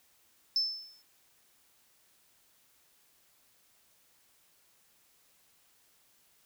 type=tone with exponential decay; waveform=sine; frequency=5274 Hz; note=E8; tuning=in tune; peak=-22 dBFS; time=0.56-1.02 s; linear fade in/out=1 ms; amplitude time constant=100 ms; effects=tanh soft clip ceiling -22 dBFS + white hiss -67 dBFS RMS until 6.45 s